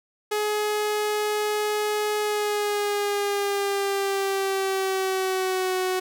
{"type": "tone with pitch glide", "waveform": "sawtooth", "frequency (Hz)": [421.2, 370.9], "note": ["G#4", "F#4"], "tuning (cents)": [24, 4], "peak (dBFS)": -19, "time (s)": [0.31, 6], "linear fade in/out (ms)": 10, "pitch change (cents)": -220, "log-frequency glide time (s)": [2.2, 5.75], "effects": []}